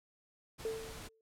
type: noise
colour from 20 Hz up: pink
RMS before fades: -48 dBFS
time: 0.58-1.09 s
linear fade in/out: 20 ms
type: tone with exponential decay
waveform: sine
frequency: 445.1 Hz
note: A4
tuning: 20 cents sharp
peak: -32 dBFS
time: 0.65-1.21 s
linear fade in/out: 2 ms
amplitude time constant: 120 ms
effects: low-pass 12000 Hz 12 dB/octave